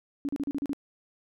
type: tone bursts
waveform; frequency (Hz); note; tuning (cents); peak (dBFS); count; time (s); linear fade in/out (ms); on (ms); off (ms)
sine; 282; C#4; +30; -27; 7; 0.25-0.732; 0; 38; 36
effects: none